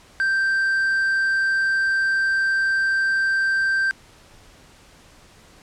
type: tone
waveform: triangle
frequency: 1568 Hz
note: G6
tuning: in tune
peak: -16 dBFS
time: 0.2-3.91 s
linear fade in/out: 0 ms
effects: pink hiss -50 dBFS RMS until 5.62 s + low-pass 9000 Hz 12 dB/octave